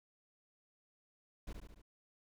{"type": "noise with echo", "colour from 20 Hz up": "brown", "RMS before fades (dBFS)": -44, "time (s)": [1.47, 1.53], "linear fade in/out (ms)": 5, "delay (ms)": 72, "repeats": 4, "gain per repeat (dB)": -4, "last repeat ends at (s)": 1.818, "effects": []}